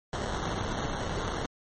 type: noise with sample-and-hold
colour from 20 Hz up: pink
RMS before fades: -32 dBFS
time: 0.13-1.46 s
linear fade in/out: 2 ms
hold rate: 2450 Hz
effects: MP3 32 kbps